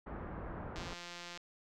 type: low-pass noise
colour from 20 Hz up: pink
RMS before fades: -44 dBFS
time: 0.06-0.94 s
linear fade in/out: 10 ms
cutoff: 1500 Hz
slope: 24 dB/octave
type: click train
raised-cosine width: 0.2 ms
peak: -29 dBFS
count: 108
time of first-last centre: 0.76-1.375 s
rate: 174 Hz
effects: none